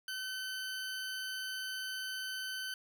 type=tone; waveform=20% pulse; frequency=1525 Hz; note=G6; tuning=48 cents flat; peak=-33 dBFS; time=0.08-2.74 s; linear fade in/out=2 ms; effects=none